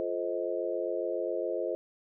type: chord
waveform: sine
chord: F dominant seventh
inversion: none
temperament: just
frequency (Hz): 349.2 / 436.5 / 523.8 / 628.6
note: F4 / A4 / C5 / Eb5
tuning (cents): 0 / -14 / +2 / +18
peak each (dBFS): -35 / -36 / -34 / -35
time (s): 0-1.75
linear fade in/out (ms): 0
effects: none